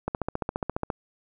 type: click train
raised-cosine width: 1 ms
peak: -13 dBFS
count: 13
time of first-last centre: 0.08-0.902 s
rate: 14.6 Hz
effects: none